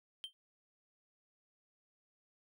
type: tone with exponential decay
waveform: triangle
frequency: 3136 Hz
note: G7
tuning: in tune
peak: -36 dBFS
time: 0.24-0.33 s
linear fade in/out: 0 ms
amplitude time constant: 19 ms
effects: none